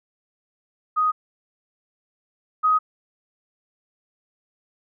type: tone pair in turn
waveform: sine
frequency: 1248 / 1256.7 Hz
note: D#6 / D#6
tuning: +5 / +17 cents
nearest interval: unison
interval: 12 cents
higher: second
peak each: -17 / -15 dBFS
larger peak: second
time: 0.96-1.12 / 2.63-2.79 s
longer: neither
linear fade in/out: 20 ms
effects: none